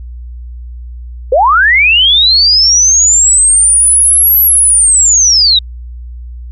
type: linear two-way sweep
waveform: sine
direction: up then down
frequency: 466.2 to 11840 to 3719 Hz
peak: -4 dBFS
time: 1.32-5.59 s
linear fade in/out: 5 ms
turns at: 4.4 s
effects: added 60 Hz sine -23 dBFS peak until 6.51 s